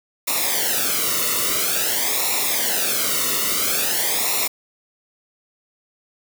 white noise with flanger, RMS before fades -21 dBFS, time 0.27-4.48 s, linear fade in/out 10 ms, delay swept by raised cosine 0.63 to 1.25 ms, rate 0.49 Hz, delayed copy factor -0.8, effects none

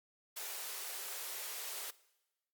white high-pass noise, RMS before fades -43 dBFS, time 0.36-1.91 s, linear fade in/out 10 ms, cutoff 360 Hz, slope 96 dB/octave, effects noise-tail reverb RT60 1.0 s tail -20 dB re dry + Opus 48 kbps

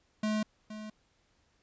square tone with echo, 214.4 Hz, A3, 45 cents flat, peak -29 dBFS, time 0.23-0.43 s, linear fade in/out 5 ms, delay 470 ms, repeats 1, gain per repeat -12 dB, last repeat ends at 0.9 s, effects pink hiss -71 dBFS RMS until 1.62 s + resampled to 16000 Hz

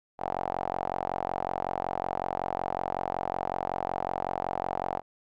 sawtooth tone with band-pass filter, 45.38 Hz, F#1, 33 cents flat, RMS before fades -32 dBFS, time 0.18-5.02 s, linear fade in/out 50 ms, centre 770 Hz, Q 4.9, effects none

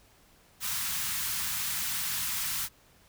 white band-stop noise, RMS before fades -32 dBFS, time 0.6-2.69 s, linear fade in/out 50 ms, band 200 to 980 Hz, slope 24 dB/octave, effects pink hiss -61 dBFS RMS until 3.08 s

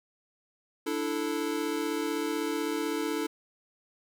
square chord, D suspended second, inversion none, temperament equal, 293.7 / 329.6 / 440 Hz, D4 / E4 / A4, 0 / 0 / 0 cents, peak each -34 dBFS, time 0.86-3.27 s, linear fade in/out 10 ms, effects none

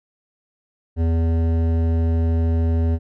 sine tone with hard clipping, 82.41 Hz, E2, in tune, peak -18 dBFS, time 0.96-2.99 s, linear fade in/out 50 ms, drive 13 dB, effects none

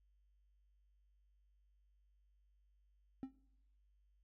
triangle tone with exponential decay, 265.2 Hz, C4, 23 cents sharp, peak -36 dBFS, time 3.23-3.35 s, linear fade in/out 0 ms, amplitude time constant 25 ms, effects noise-tail reverb RT60 0.8 s tail -21 dB re dry + added 50 Hz sine -70 dBFS peak until 4.23 s

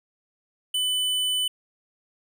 square tone, 3000 Hz, F#7, 23 cents sharp, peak -23 dBFS, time 0.74-1.48 s, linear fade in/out 5 ms, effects none

